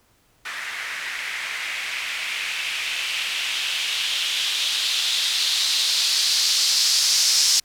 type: noise with low-pass filter sweep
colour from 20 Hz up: violet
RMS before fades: -23 dBFS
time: 0.45-7.6 s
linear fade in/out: 5 ms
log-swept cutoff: 1800 to 5300 Hz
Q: 2.6
effects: pink hiss -61 dBFS RMS until 7.64 s